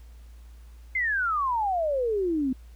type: exponential sweep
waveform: sine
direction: down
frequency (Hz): 2127 to 250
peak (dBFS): -23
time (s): 0.95-2.53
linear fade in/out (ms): 5
effects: added 58 Hz sine -44 dBFS peak until 2.75 s + pink hiss -62 dBFS RMS until 2.75 s